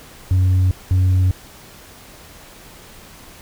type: tone pair in turn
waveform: sine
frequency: 92.5 / 92.5 Hz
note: F#2 / F#2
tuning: 0 / 0 cents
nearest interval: unison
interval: 0 cents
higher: neither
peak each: -9 dBFS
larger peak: neither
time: 0.31-0.71 / 0.91-1.31 s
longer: neither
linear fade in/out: 0 ms
effects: tanh soft clip ceiling -11 dBFS + pink hiss -42 dBFS RMS until 3.41 s